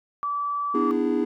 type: tone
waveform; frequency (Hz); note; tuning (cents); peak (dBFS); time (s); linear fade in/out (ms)
sine; 1155; D6; -29; -24; 0.23-0.91; 0
type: chord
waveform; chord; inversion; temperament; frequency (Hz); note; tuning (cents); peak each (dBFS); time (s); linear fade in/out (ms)
triangle; E dominant seventh; second; just; 247.2 / 296.7 / 329.6 / 412; B3 / D4 / E4 / G#4; +2 / +18 / 0 / -14; -24; 0.74-1.25; 10
effects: tanh soft clip ceiling -9 dBFS